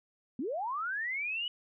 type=linear sweep; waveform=sine; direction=up; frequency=220 to 2976 Hz; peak=-32 dBFS; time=0.39-1.48 s; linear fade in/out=2 ms; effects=none